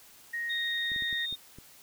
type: tone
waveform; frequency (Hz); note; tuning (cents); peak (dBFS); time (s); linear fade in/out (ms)
sine; 1872; A#6; +7; -31; 0.33-1.26; 10
type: tone with pitch glide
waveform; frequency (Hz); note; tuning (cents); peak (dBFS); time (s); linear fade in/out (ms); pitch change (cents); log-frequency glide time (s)
sine; 3704 to 3676; A#7 to A#7; -12 to -25; -32; 0.49-1.36; 20; -13; 0.69-1.22
type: clicks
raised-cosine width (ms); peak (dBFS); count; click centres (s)
3; -34; 6; 0.918 / 0.962 / 1.023 / 1.128 / 1.326 / 1.586
effects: white hiss -55 dBFS RMS until 1.82 s